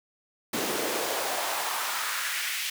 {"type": "noise with high-pass filter sweep", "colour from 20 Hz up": "pink", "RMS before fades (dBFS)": -30, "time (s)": [0.53, 2.7], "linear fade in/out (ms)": 5, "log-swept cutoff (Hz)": [270, 2500], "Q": 1.8, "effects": []}